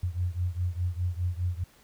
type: beating tone pair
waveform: sine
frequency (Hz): 87.31 / 92.21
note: F2 / F#2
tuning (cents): 0 / -5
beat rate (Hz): 4.9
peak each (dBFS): -29 / -31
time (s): 0.03-1.64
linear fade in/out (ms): 5
effects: pink hiss -59 dBFS RMS until 1.83 s